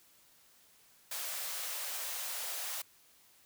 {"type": "high-pass noise", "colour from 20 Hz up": "white", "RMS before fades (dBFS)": -39, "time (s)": [1.11, 2.82], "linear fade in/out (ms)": 5, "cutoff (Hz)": 490, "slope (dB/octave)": 48, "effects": ["white hiss -64 dBFS RMS until 3.45 s"]}